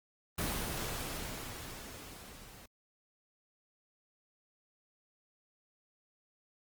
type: noise with level ramp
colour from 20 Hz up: pink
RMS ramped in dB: -34 to -54 dBFS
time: 0.38-2.66 s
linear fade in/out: 5 ms
effects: Opus 24 kbps